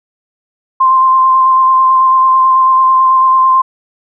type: tone with vibrato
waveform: sine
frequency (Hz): 1046.5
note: C6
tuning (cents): 0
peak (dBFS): -5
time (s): 0.8-3.62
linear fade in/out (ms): 10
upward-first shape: square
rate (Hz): 9.1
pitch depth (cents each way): 11
effects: none